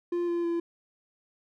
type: tone with pitch steps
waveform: triangle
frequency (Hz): 348.1 / 343.7 / 339.4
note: F4 / F4 / F4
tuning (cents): -6 / -28 / -49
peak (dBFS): -24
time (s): 0.12-0.6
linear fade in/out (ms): 5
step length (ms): 160
effects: none